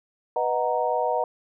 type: chord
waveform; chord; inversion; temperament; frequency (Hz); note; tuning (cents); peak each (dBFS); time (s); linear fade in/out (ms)
sine; B major seventh; none; equal; 493.9 / 622.3 / 740 / 932.3; B4 / D#5 / F#5 / A#5; 0 / 0 / 0 / 0; -27; 0.36-1.24; 2
effects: none